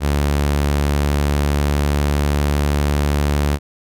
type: tone with pitch glide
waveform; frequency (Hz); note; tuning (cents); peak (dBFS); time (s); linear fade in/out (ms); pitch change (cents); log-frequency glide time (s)
sawtooth; 72.1 to 72.64; D2 to D2; -31 to -18; -11; 0-3.59; 50; +13; 0.65-2.74
effects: none